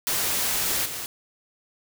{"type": "noise with level steps", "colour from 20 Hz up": "white", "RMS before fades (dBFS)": [-25, -33], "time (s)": [0.07, 1.06], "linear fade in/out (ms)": 0, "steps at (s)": 0.85, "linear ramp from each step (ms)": 10, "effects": []}